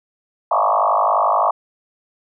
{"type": "tone with frequency modulation", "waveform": "sine", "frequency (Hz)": 900, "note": "A5", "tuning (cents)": 39, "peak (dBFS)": -13, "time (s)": [0.51, 1.51], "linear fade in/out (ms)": 5, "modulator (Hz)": 51.5, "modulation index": 5.5, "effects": []}